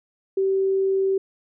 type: tone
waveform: sine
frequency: 385.9 Hz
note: G4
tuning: 27 cents flat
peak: -18 dBFS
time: 0.37-1.18 s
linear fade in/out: 5 ms
effects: none